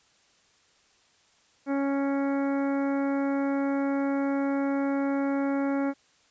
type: harmonic tone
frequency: 277.2 Hz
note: C#4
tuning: in tune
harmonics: 1 / 2 / 3 / 4 / 5 / 6 / 7 / 8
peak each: -25 / -32 / -37 / -43 / -40 / -46 / -48 / -46 dBFS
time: 1.66-5.94 s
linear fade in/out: 50 ms
effects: white hiss -63 dBFS RMS until 6.3 s + resampled to 16000 Hz